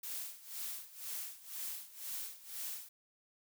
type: noise with tremolo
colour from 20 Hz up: blue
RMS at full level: -41 dBFS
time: 0.03-2.89 s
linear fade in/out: 5 ms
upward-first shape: sine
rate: 2 Hz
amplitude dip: 85%
effects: none